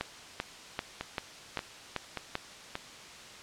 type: two click trains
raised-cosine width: 0.3 ms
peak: -18 / -15 dBFS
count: 4 / 7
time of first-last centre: 1.01-2.754 / 0.01-2.354 s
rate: 1.72 / 2.56 Hz
effects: white hiss -48 dBFS RMS until 3.42 s + low-pass 6000 Hz 12 dB/octave